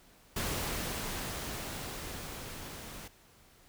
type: noise with level ramp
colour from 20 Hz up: pink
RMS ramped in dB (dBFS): -34 to -46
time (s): 0.36-3.08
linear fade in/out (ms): 5
effects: pink hiss -61 dBFS RMS until 3.68 s